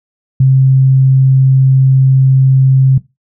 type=tone; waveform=sine; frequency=132.8 Hz; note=C3; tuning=26 cents sharp; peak=-4 dBFS; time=0.4-2.98 s; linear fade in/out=5 ms; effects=noise-tail reverb RT60 0.2 s tail -17 dB re dry